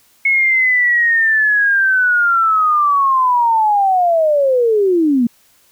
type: linear sweep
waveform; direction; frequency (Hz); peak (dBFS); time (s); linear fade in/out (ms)
sine; down; 2190 to 226.2; -10; 0.25-5.27; 5
effects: white hiss -53 dBFS RMS until 5.71 s